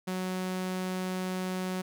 sawtooth tone, 185 Hz, F#3, in tune, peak -27 dBFS, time 0.07-1.82 s, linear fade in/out 10 ms, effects none

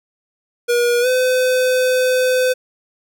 square tone with pitch glide, 480 to 508.5 Hz, B4 to C5, -49 to -50 cents, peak -14 dBFS, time 0.68-2.54 s, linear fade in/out 20 ms, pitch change +99 cents, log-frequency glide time 1.01-1.07 s, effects none

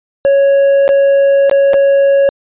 triangle tone with dropouts, 554.4 Hz, C#5, in tune, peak -4 dBFS, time 0.25-2.29 s, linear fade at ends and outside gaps 0 ms, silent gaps 0.879-0.89 / 1.496-1.513 / 1.734-1.741 s, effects resampled to 8000 Hz

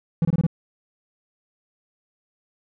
triangle tone bursts, 164.81 Hz, E3, in tune, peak -14 dBFS, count 5, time 0.22-0.466 s, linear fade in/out 2 ms, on 30 ms, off 24 ms, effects none

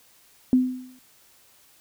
sine tone with exponential decay, 254.4 Hz, C4, 48 cents flat, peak -12 dBFS, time 0.53-0.99 s, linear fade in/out 1 ms, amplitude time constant 100 ms, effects white hiss -57 dBFS RMS until 1.8 s

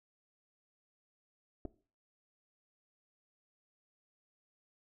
clicks, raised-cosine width 2 ms, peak -29 dBFS, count 2, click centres 1.652 / 1.655 s, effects noise-tail reverb RT60 0.4 s tail -18 dB re dry

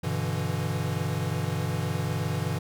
square chord, E minor seventh, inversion first, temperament equal with one note detuned, 98 / 123.47 / 146.83 / 166.06 Hz, G2 / B2 / D3 / E3, 0 / 0 / 0 / +13 cents, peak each -33 dBFS, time 0.03-2.59 s, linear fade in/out 10 ms, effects none

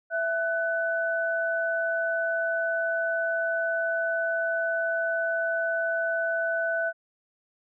sine tone pair together, 663 / 1497 Hz, E5 / F#6, +10 / +20 cents, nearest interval octave + major second, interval 1410 cents, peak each -27 dBFS, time 0.1-6.93 s, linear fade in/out 50 ms, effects none

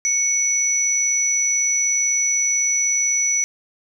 sine tone pair together, 2217 / 5919 Hz, C#7 / F#8, 0 / 0 cents, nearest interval octave + perfect fourth, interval 1700 cents, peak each -25 / -17 dBFS, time 0.05-3.44 s, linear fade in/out 0 ms, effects 8-bit

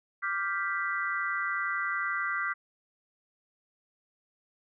sine chord, G dominant seventh, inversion second, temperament equal, 1174.7 / 1396.9 / 1568 / 1975.5 Hz, D6 / F6 / G6 / B6, 0 / 0 / 0 / 0 cents, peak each -34 dBFS, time 0.22-2.54 s, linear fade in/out 20 ms, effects none

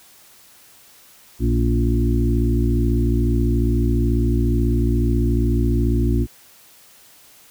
harmonic tone with a mistuned harmonic, 58.27 Hz, A#1, in tune, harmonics 1 / 2 / 4 / 5 / 6, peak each -18 / -21 / -24 / -25 / -26 dBFS, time 1.39-6.27 s, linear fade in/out 50 ms, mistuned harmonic 5, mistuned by -24 cents, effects white hiss -49 dBFS RMS until 7.5 s

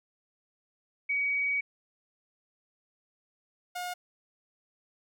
sine / sawtooth tone pair in turn, 2261 / 716.7 Hz, C#7 / F5, +34 / +45 cents, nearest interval octave + minor sixth, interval 1989 cents, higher first, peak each -26 / -30 dBFS, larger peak first, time 1.09-1.61 / 3.75-3.94 s, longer first, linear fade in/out 10 ms, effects none

